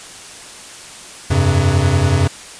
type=chord; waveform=square; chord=F suspended second; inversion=none; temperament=equal with one note detuned; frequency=87.31 / 98 / 134.1 Hz; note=F2 / G2 / C3; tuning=0 / 0 / +43 cents; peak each=-17 dBFS; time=1.3-2.28 s; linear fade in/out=10 ms; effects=white hiss -35 dBFS RMS until 2.59 s + resampled to 22050 Hz